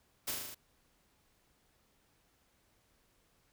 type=noise with echo; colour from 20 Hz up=white; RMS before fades=-36 dBFS; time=0.27-0.32 s; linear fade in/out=10 ms; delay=38 ms; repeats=6; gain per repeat=-2 dB; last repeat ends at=0.548 s; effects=pink hiss -72 dBFS RMS until 3.52 s